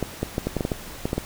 clicks, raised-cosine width 2 ms, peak -10 dBFS, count 11, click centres 0.027 / 0.23 / 0.381 / 0.47 / 0.567 / 0.608 / 0.651 / 0.718 / 1.055 / 1.131 / 1.18 s, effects pink hiss -39 dBFS RMS until 1.25 s

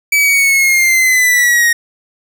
45% pulse linear sweep, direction down, 2304 to 1864.7 Hz, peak -8 dBFS, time 0.12-1.73 s, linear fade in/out 5 ms, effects none

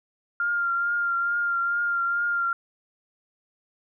sine tone with vibrato, 1396.9 Hz, F6, in tune, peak -22 dBFS, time 0.4-2.53 s, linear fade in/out 2 ms, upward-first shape triangle, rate 2.3 Hz, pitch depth 27 cents each way, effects none

